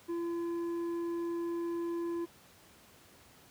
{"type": "tone with tanh clipping", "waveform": "sine", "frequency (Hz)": 340, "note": "F4", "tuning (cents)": -46, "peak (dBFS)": -34, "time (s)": [0.08, 2.26], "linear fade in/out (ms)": 20, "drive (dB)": 7, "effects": ["pink hiss -59 dBFS RMS until 3.5 s", "high-pass 80 Hz 12 dB/octave"]}